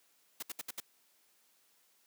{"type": "noise bursts", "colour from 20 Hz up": "white", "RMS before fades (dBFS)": -40, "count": 5, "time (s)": [0.4, 0.802], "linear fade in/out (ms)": 5, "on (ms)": 26, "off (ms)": 68, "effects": ["white hiss -70 dBFS RMS until 2.06 s", "high-pass 200 Hz 12 dB/octave"]}